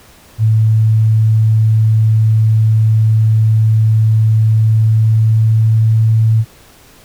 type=tone with pitch glide; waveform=sine; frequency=110 to 111.34 Hz; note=A2 to A2; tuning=0 to +21 cents; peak=-7 dBFS; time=0.38-6.45 s; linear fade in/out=50 ms; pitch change=+21 cents; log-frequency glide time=4.45-6.2 s; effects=pink hiss -43 dBFS RMS until 7.04 s